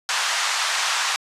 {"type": "band-pass noise", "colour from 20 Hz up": "pink", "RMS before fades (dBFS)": -23, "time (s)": [0.09, 1.16], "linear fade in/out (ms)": 0, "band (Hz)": [900, 7700], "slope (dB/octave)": 24, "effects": ["resampled to 32000 Hz"]}